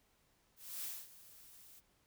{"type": "noise with ADSR envelope", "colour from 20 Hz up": "blue", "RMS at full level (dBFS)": -42, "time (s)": [0.56, 1.81], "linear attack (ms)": 280, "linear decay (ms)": 230, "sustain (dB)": -17, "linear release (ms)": 26, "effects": ["pink hiss -74 dBFS RMS until 2.06 s"]}